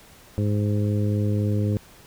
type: harmonic tone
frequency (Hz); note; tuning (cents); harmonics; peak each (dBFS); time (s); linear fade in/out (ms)
103.83; G#2; 0; 1 / 2 / 3 / 4 / 5; -21 / -27 / -31 / -33 / -35; 0.38-1.77; 0
effects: pink hiss -50 dBFS RMS until 2.06 s